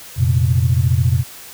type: chord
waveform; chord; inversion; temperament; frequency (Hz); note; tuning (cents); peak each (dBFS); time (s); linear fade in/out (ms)
sine; F suspended fourth; none; equal with one note detuned; 88.58 / 116.54 / 130.81; F2 / Bb2 / C3; +25 / 0 / 0; -16; 0.16-1.24; 50
effects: tanh soft clip ceiling -2 dBFS + white hiss -37 dBFS RMS until 1.53 s